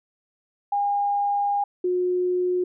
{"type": "tone pair in turn", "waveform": "sine", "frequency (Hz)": [811, 361.3], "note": ["G#5", "F#4"], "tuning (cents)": [-41, -41], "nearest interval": "octave + major second", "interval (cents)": 1400, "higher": "first", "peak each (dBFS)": -20, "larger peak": "neither", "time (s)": [[0.72, 1.64], [1.84, 2.64]], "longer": "first", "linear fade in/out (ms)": 5, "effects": []}